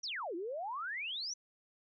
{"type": "exponential two-way sweep", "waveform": "sine", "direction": "down then up", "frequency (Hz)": [6120, 323.4, 6120], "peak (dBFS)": -37, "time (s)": [0.03, 1.34], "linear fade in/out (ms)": 10, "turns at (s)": 0.35, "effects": []}